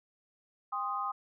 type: chord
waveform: sine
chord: C minor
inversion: second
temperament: equal with one note detuned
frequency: 798.6 / 1046.5 / 1244.5 Hz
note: G5 / C6 / Eb6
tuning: +32 / 0 / 0 cents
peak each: -38 / -37 / -34 dBFS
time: 0.72-1.12 s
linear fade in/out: 10 ms
effects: none